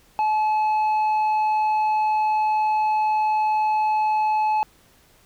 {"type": "tone with tanh clipping", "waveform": "triangle", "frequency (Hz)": 859, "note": "A5", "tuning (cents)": -42, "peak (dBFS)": -19, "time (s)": [0.19, 4.63], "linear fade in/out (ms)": 0, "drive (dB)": 9, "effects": ["pink hiss -56 dBFS RMS until 5.25 s"]}